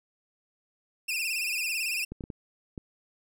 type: tone with vibrato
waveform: sawtooth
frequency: 2563 Hz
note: E7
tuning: 49 cents flat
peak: -25 dBFS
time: 1.08-2.05 s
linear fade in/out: 10 ms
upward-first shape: sine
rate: 18 Hz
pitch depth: 110 cents each way
type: clicks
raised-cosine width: 3 ms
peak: -24 dBFS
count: 5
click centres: 2.12 / 2.208 / 2.239 / 2.302 / 2.778 s
effects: none